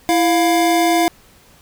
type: tone pair together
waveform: square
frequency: 332.2 / 704 Hz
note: E4 / F5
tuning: +13 / +14 cents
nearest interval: octave + minor second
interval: 1301 cents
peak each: -16 dBFS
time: 0.09-1.08 s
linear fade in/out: 0 ms
effects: pink hiss -49 dBFS RMS until 1.61 s